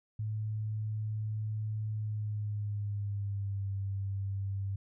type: tone with pitch glide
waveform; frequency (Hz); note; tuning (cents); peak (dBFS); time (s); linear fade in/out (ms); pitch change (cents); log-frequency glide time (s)
sine; 107.7 to 98.19; A2 to G2; -37 to +3; -32; 0.19-4.76; 5; -160; 1.91-3.71
effects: none